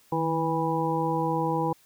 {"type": "harmonic tone with a mistuned harmonic", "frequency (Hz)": 163.5, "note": "E3", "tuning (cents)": -14, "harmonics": [1, 2, 3, 5, 6], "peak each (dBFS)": [-30, -30, -30, -30, -30], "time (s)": [0.12, 1.73], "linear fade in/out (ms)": 5, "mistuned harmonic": 1, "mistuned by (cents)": -61, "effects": ["white hiss -60 dBFS RMS until 1.85 s"]}